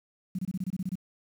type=tone bursts; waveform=sine; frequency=185 Hz; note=F#3; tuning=in tune; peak=-28 dBFS; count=10; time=0.35-0.955 s; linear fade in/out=5 ms; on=38 ms; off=25 ms; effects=9-bit